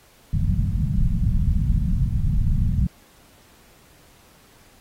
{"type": "low-pass noise", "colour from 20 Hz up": "pink", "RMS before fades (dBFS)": -20, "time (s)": [0.33, 2.87], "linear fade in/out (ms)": 5, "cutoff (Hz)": 200, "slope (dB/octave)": 48, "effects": ["pink hiss -54 dBFS RMS until 4.8 s", "AAC 48 kbps"]}